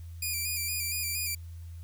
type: tone with vibrato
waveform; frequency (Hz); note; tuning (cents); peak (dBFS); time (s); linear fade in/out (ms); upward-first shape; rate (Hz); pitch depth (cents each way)
5% pulse; 2400; D7; +37; -21; 0.22-1.35; 5; square; 4.3; 40
effects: added 84 Hz sine -40 dBFS peak until 1.83 s + white hiss -63 dBFS RMS until 1.83 s